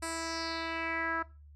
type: tone with low-pass filter sweep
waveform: 10% pulse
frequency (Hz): 328.4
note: E4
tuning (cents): -6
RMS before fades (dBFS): -35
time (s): 0.02-1.23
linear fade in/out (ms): 10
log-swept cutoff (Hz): 9400 to 1400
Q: 3.6
effects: noise-tail reverb RT60 0.3 s tail -19 dB re dry + added 73 Hz sine -51 dBFS peak until 1.55 s